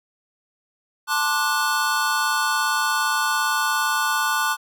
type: chord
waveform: square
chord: D dominant seventh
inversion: second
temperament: just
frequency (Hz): 881 / 1057.2 / 1174.7 / 1468.3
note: A5 / C6 / D6 / F#6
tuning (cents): +2 / +18 / 0 / -14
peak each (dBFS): -27 / -28 / -26 / -24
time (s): 1.07-4.57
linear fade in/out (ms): 50
effects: none